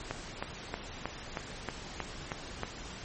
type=click train; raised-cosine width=0.5 ms; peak=-18 dBFS; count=9; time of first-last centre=0.11-2.634 s; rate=3.17 Hz; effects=pink hiss -44 dBFS RMS until 3.04 s + MP3 32 kbps